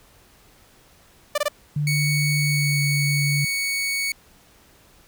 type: tone bursts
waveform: sawtooth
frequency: 590 Hz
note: D5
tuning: 8 cents sharp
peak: -15 dBFS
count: 3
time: 1.35-1.484 s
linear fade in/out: 5 ms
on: 30 ms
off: 22 ms
type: tone with pitch glide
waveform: sine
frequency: 147.7 to 143.83 Hz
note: D3 to D3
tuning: +10 to -36 cents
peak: -20 dBFS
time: 1.76-3.45 s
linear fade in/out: 5 ms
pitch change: -46 cents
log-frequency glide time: 2.4-2.8 s
type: tone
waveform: sawtooth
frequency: 2227 Hz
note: C#7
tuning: 7 cents sharp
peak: -19 dBFS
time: 1.87-4.12 s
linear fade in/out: 2 ms
effects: pink hiss -54 dBFS RMS until 5.07 s